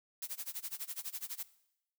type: noise with tremolo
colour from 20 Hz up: blue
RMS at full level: -39 dBFS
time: 0.22-1.43 s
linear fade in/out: 2 ms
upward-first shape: sine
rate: 12 Hz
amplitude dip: 100%
effects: noise-tail reverb RT60 0.8 s tail -18 dB re dry